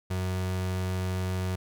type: tone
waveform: 35% pulse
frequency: 92.5 Hz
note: F#2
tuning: in tune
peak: -26 dBFS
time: 0.1-1.56 s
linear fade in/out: 10 ms
effects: none